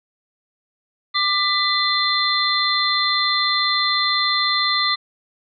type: tone cluster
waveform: sine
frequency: 1186 / 1993 / 3559 / 4113 Hz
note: D6 / B6 / A7 / C8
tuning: +17 / +15 / +19 / -30 cents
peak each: -22 / -23 / -23 / -21 dBFS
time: 1.14-4.96 s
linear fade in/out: 20 ms
effects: none